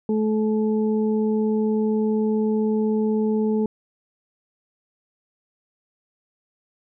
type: harmonic tone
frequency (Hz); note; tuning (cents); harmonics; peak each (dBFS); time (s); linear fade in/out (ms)
215.9; A3; -33; 1 / 2 / 4; -20 / -23 / -37; 0.09-3.66; 2
effects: none